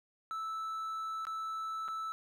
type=tone with dropouts; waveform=triangle; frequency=1314 Hz; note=E6; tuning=6 cents flat; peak=-34 dBFS; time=0.31-2.12 s; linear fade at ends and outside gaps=0 ms; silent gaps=1.252-1.269 / 1.88-1.885 s; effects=none